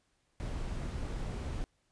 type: noise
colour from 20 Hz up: brown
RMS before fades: -37 dBFS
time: 0.4-1.64 s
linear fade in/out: 0 ms
effects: pink hiss -75 dBFS RMS until 1.91 s + resampled to 22050 Hz